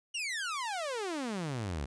sawtooth exponential sweep, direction down, 2947 to 64.4 Hz, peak -30 dBFS, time 0.14-1.86 s, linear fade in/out 10 ms, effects resampled to 22050 Hz

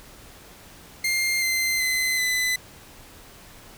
sawtooth tone with pitch steps, 2110 / 2076 / 2043 / 2010 Hz, C7 / C7 / C7 / B6, +14 / -14 / -42 / +30 cents, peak -18 dBFS, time 1.04-2.56 s, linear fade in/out 5 ms, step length 380 ms, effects pink hiss -47 dBFS RMS until 3.77 s

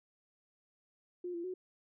sine tone with pitch steps, 355.8 / 341.3 / 368.1 Hz, F4 / F4 / F#4, +32 / -40 / -9 cents, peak -37 dBFS, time 1.24-1.54 s, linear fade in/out 5 ms, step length 100 ms, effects none

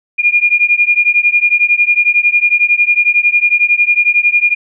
sine beating tone pair, 2418 / 2429 Hz, D7 / D#7, +50 / -42 cents, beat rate 11 Hz, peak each -11 dBFS, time 0.18-4.55 s, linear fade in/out 20 ms, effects none

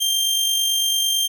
sawtooth tone with amplitude modulation, 3175 Hz, G7, 21 cents sharp, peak -13 dBFS, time 0-1.28 s, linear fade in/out 20 ms, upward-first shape sine, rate 49 Hz, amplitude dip 35%, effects none

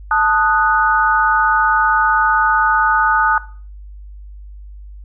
sine chord, D# diminished, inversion second, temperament equal, 880 / 1244.5 / 1480 Hz, A5 / D#6 / F#6, 0 / 0 / 0 cents, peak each -16 dBFS, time 0.11-3.38 s, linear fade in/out 2 ms, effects noise-tail reverb RT60 0.4 s tail -17 dB re dry + added 50 Hz sine -32 dBFS peak until 5.04 s

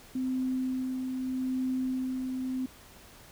sine tone with tremolo, 258.1 Hz, C4, 23 cents flat, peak -27 dBFS, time 0.15-2.66 s, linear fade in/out 5 ms, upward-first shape sine, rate 0.81 Hz, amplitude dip 35%, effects pink hiss -53 dBFS RMS until 3.31 s

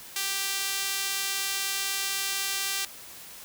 sawtooth tone with high-pass filter, 392 Hz, G4, in tune, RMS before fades -30 dBFS, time 0.16-2.85 s, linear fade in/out 2 ms, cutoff 2800 Hz, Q 0.6, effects white hiss -45 dBFS RMS until 3.44 s

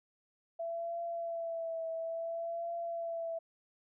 sine tone with vibrato, 667 Hz, E5, 20 cents sharp, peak -35 dBFS, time 0.59-3.39 s, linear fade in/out 10 ms, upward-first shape triangle, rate 0.58 Hz, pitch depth 38 cents each way, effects none

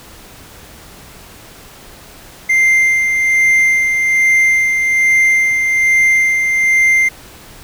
triangle tone with tremolo, 2093 Hz, C7, in tune, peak -6 dBFS, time 2.49-7.09 s, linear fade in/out 10 ms, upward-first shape sine, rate 1.2 Hz, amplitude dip 40%, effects pink hiss -38 dBFS RMS until 7.63 s

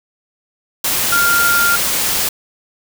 sine tone in noise, 1396.9 Hz, F6, in tune, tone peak -12 dBFS, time 1.12-1.76 s, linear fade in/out 5 ms, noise white, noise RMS -17 dBFS, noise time 0.84-2.29 s, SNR +2 dB, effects none

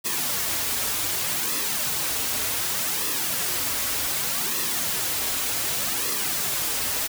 white noise with flanger, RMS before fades -26 dBFS, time 0.04-7.08 s, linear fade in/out 20 ms, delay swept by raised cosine 1.3 to 5.9 ms, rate 0.66 Hz, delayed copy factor -0.6, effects none

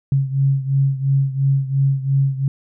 sine beating tone pair, 136 / 138.9 Hz, C#3 / C#3, -33 / +4 cents, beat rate 2.9 Hz, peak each -16 / -20 dBFS, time 0.12-2.48 s, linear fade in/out 2 ms, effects none

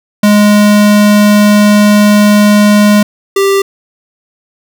square tone pair in turn, 207.7 / 393.2 Hz, G#3 / G4, 0 / +5 cents, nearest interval major seventh, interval 1105 cents, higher second, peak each -4 / -7 dBFS, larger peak first, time 0.23-3.03 / 3.36-3.62 s, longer first, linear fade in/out 5 ms, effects none

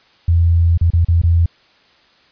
sine tone with dropouts, 84.5 Hz, E2, 43 cents sharp, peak -9 dBFS, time 0.28-1.46 s, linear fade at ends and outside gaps 5 ms, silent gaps 0.776-0.811 / 0.904-0.934 / 1.048-1.084 / 1.217-1.235 s, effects white hiss -52 dBFS RMS until 2.31 s + resampled to 11025 Hz

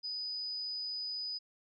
sine tone, 4978 Hz, D#8, in tune, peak -36 dBFS, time 0.03-1.39 s, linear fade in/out 20 ms, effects none

